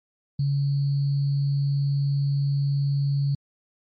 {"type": "tone with sample-and-hold", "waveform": "sine", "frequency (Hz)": 140.5, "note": "C#3", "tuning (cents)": 24, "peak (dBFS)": -20, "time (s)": [0.39, 3.35], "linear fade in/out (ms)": 5, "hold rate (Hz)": 4410, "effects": ["MP3 32 kbps"]}